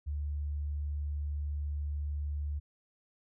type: tone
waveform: sine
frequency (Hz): 73.2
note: D2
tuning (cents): -5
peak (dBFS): -32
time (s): 0.06-2.6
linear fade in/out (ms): 20
effects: none